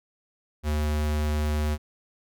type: tone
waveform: square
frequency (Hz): 75.4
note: D2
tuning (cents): +46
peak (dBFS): -24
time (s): 0.63-1.78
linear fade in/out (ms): 50
effects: none